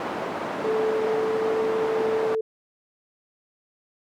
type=band-pass noise; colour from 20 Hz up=white; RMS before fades=-30 dBFS; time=0-2.35 s; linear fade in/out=2 ms; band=230 to 860 Hz; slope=12 dB/octave
type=tone with pitch glide; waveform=sine; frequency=438.3 to 441.9 Hz; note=A4 to A4; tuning=-7 to +7 cents; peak=-22 dBFS; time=0.64-2.41 s; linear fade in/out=5 ms; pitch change=+14 cents; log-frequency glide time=1.09-1.45 s
effects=none